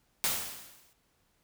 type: noise with exponential decay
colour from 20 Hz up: white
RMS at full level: -27 dBFS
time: 0.24-0.93 s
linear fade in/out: 0 ms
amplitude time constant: 150 ms
effects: pink hiss -72 dBFS RMS until 1.43 s